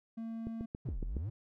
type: tone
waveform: triangle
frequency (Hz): 226.6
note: A#3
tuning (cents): -49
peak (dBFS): -36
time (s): 0.17-0.66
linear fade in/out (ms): 10
type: click train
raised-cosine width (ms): 3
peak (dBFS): -27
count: 6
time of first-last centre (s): 0.47-1.167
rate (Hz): 7.17
type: exponential two-way sweep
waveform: triangle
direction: down then up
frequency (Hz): 157.1 to 30.4 to 121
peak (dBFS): -33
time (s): 0.85-1.3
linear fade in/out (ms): 10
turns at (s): 1
effects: none